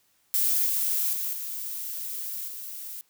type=noise with level steps; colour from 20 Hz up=violet; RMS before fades=-24 / -26 / -30 / -34 / -38 dBFS; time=0.34-3.01 s; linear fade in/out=0 ms; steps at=0.66 / 1.13 / 1.33 / 2.48 s; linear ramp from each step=2 ms; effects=white hiss -67 dBFS RMS until 3.09 s